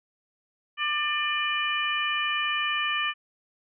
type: harmonic tone with a mistuned harmonic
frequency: 595 Hz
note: D5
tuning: 22 cents sharp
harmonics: 2 / 3 / 4 / 5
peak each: -30 / -30 / -30 / -30 dBFS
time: 0.77-3.14 s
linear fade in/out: 50 ms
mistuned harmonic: 4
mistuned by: +17 cents
effects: none